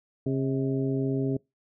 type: harmonic tone with a mistuned harmonic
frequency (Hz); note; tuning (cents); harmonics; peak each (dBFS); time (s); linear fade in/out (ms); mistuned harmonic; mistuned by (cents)
134.8; C#3; -48; 1 / 2 / 3 / 4 / 5; -28 / -28 / -31 / -44 / -41; 0.26-1.37; 5; 5; -85
effects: noise-tail reverb RT60 0.2 s tail -24 dB re dry